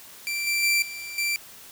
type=tone with level steps; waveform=sawtooth; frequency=2349 Hz; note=D7; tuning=in tune; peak=-23 / -19 / -16 / -31 / -20 dBFS; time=0.27-1.36 s; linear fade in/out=0 ms; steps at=0.47 / 0.63 / 0.82 / 1.18 s; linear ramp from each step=2 ms; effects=white hiss -46 dBFS RMS until 1.71 s